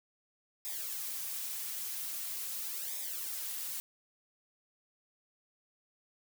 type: noise with flanger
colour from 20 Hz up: blue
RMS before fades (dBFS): -39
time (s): 0.65-3.8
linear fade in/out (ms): 0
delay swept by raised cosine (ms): 0.68 to 6.68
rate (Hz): 0.43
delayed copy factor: -0.75
effects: none